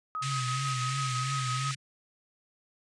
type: tone with tremolo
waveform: sine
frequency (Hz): 1264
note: D#6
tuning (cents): +27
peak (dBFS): -31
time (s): 0.15-1.71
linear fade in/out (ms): 0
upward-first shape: square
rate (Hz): 6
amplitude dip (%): 35
type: tone with vibrato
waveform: sine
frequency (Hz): 130.81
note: C3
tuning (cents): 0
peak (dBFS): -31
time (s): 0.21-1.76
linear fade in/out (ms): 50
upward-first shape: triangle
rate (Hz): 2.9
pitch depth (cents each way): 98
type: band-pass noise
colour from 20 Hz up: pink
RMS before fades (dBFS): -38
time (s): 0.22-1.75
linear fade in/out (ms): 5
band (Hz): 1700 to 9000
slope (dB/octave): 48
type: noise with exponential decay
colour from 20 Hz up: white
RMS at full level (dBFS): -43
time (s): 0.68-0.8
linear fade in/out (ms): 1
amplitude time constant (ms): 25
effects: resampled to 24000 Hz